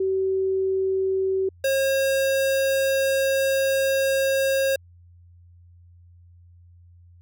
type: tone pair in turn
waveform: sine / square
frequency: 381.8 / 539.9 Hz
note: G4 / C#5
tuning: -46 / -46 cents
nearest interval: tritone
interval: 600 cents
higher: second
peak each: -20 dBFS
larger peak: neither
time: 0-1.49 / 1.64-4.76 s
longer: second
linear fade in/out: 5 ms
effects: added 87 Hz sine -48 dBFS peak until 7.21 s